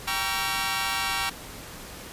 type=chord; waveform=15% pulse; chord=G diminished seventh; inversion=none; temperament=just; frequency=784 / 940.8 / 1128.9 / 1354.7 Hz; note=G5 / Bb5 / Db6 / Fb6; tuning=0 / +16 / +31 / +47 cents; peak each=-25 dBFS; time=0.07-1.3 s; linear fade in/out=10 ms; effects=pink hiss -41 dBFS RMS until 2.12 s + resampled to 32000 Hz